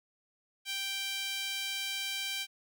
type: tone with high-pass filter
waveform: sawtooth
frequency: 784 Hz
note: G5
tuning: in tune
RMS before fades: -36 dBFS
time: 0.65-2.47 s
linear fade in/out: 50 ms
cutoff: 2800 Hz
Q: 2.1
effects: none